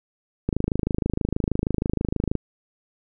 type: click train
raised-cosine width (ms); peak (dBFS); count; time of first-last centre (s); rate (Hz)
3; -9; 50; 0.49-2.353; 26.3
effects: none